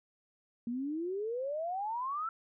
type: exponential sweep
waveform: sine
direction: up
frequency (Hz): 230 to 1355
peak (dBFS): -33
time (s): 0.67-2.29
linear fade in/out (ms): 2
effects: none